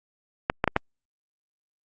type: clicks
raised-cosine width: 0.5 ms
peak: -5 dBFS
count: 4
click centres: 0.499 / 0.641 / 0.677 / 0.764 s
effects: Opus 48 kbps